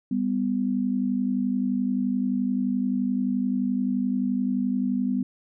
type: tone pair together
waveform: sine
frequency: 198.43 / 250 Hz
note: G3 / B3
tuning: +21 / +21 cents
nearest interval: major third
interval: 400 cents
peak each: -26 / -24 dBFS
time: 0.11-5.23 s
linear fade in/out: 5 ms
effects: none